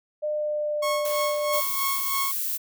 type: tone with pitch glide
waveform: sine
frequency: 603 to 593.3 Hz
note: D5 to D5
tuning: +46 to +18 cents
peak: -24 dBFS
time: 0.22-1.61 s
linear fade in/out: 20 ms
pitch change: -28 cents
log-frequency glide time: 0.33-1.02 s
type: tone with tremolo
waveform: sawtooth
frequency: 1095 Hz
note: C#6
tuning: 22 cents flat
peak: -21 dBFS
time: 0.82-2.32 s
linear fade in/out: 10 ms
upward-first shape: sine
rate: 3.1 Hz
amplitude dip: 65%
type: noise with exponential decay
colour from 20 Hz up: blue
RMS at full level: -32 dBFS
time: 1.05-2.53 s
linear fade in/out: 1 ms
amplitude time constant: 320 ms
type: noise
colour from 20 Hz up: violet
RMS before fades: -28 dBFS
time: 1.52-2.58 s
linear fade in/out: 20 ms
effects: none